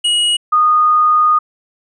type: tone pair in turn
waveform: square / sine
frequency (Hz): 2900 / 1231.7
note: F#7 / D#6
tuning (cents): -35 / -18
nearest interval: octave + minor third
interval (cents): 1483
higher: first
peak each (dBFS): -12 / -8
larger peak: second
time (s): 0.04-0.37 / 0.52-1.39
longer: second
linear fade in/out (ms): 10
effects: resampled to 22050 Hz